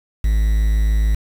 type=tone with quantisation; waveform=triangle; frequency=53.4 Hz; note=G#1; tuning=49 cents sharp; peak=-11 dBFS; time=0.24-1.15 s; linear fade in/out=5 ms; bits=6; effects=none